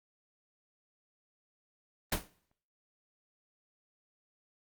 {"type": "noise with exponential decay", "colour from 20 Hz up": "pink", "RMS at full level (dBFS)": -25, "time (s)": [2.12, 2.28], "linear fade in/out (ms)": 5, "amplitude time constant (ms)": 33, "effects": ["noise-tail reverb RT60 0.6 s tail -20 dB re dry", "Opus 24 kbps"]}